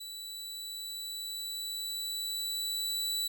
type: tone with level ramp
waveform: sawtooth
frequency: 3951 Hz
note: B7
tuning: in tune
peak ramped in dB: -38 to -27 dBFS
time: 0-3.28 s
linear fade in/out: 10 ms
effects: none